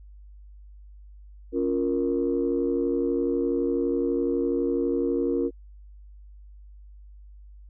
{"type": "chord", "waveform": "sine", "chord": "Bb minor", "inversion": "first", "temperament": "equal", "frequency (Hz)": [277.2, 349.2, 466.2], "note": ["Db4", "F4", "Bb4"], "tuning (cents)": [0, 0, 0], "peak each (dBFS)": -26, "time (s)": [1.52, 5.51], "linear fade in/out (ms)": 50, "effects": ["tanh soft clip ceiling -14 dBFS", "added 50 Hz sine -44 dBFS peak until 7.69 s"]}